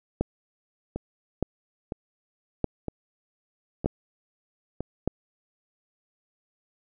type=two click trains; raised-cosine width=2 ms; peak=-17 / -10 dBFS; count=5 / 5; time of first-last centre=0.96-4.806 / 0.21-5.076 s; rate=1.04 / 0.822 Hz; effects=none